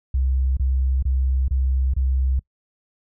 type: tone bursts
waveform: sine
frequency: 65.41 Hz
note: C2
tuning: in tune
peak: -17 dBFS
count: 5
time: 0.14-2.394 s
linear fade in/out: 5 ms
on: 430 ms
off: 26 ms
effects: noise-tail reverb RT60 0.1 s tail -24 dB re dry